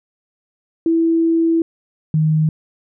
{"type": "tone pair in turn", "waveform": "sine", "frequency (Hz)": [329.6, 155.97], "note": ["E4", "D#3"], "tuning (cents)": [0, 5], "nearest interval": "octave + minor second", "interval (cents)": 1295, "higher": "first", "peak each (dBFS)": -12, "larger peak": "neither", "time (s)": [[0.86, 1.62], [2.14, 2.49]], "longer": "first", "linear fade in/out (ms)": 2, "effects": []}